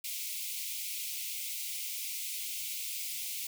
white high-pass noise, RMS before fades -38 dBFS, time 0.04-3.47 s, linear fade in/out 5 ms, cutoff 2100 Hz, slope 96 dB/octave, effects none

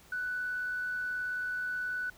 sine tone with amplitude modulation, 1488 Hz, F#6, 9 cents sharp, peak -30 dBFS, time 0.12-2.1 s, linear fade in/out 5 ms, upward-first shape sine, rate 78.6 Hz, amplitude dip 25%, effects tanh soft clip ceiling -26 dBFS + pink hiss -58 dBFS RMS until 2.17 s

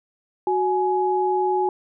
sine tone pair together, 370 / 839.8 Hz, F#4 / G#5, 0 / +19 cents, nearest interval octave + major second, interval 1419 cents, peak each -21 dBFS, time 0.47-1.69 s, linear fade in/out 2 ms, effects none

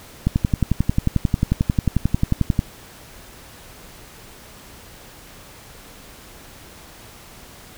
click train, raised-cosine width 5 ms, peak -4 dBFS, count 27, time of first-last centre 0.27-2.591 s, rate 11.2 Hz, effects pink hiss -43 dBFS RMS until 7.77 s

